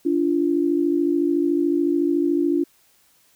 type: tone pair together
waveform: sine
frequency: 289.8 / 343.6 Hz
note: D4 / F4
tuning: -23 / -28 cents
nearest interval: minor third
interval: 295 cents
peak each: -20 dBFS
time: 0.05-2.64 s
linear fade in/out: 10 ms
effects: white hiss -59 dBFS RMS until 3.35 s